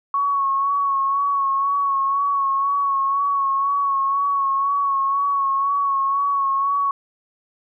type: tone with vibrato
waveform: sine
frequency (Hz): 1108.7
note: C#6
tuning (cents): 0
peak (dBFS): -17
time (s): 0.14-6.91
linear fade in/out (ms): 2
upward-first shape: sine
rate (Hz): 2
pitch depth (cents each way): 32
effects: none